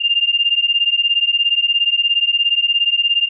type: beating tone pair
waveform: sine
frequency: 2794 / 2811 Hz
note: F7 / F7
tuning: 0 / +11 cents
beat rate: 17 Hz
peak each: -16 dBFS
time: 0-3.29 s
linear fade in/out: 20 ms
effects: none